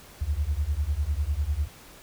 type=beating tone pair; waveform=sine; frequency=68.4 / 78.4 Hz; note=C#2 / D#2; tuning=-23 / +14 cents; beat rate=10 Hz; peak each=-27 dBFS; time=0.21-1.68 s; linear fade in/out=10 ms; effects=pink hiss -49 dBFS RMS until 2.02 s